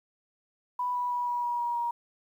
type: tone with pitch steps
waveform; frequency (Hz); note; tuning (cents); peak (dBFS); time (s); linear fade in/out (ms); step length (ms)
sine; 987.8 / 981 / 974.2 / 967.5 / 960.8 / 954.2 / 947.6; B5 / B5 / B5 / B5 / B5 / A#5 / A#5; 0 / -12 / -24 / -36 / -48 / +40 / +28; -27; 0.79-1.91; 5; 160
effects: 10-bit